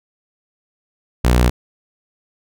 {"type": "tone", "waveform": "sawtooth", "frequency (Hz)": 60.9, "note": "B1", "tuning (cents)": -24, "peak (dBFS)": -7, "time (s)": [1.24, 1.5], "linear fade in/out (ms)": 10, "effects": []}